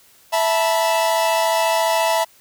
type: chord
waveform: 45% pulse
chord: E suspended fourth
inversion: none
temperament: equal with one note detuned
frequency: 659.3 / 880 / 974.2 Hz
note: E5 / A5 / B5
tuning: 0 / 0 / -24 cents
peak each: -19 / -21 / -22 dBFS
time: 0.32-2.25 s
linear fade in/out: 20 ms
effects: white hiss -52 dBFS RMS until 2.4 s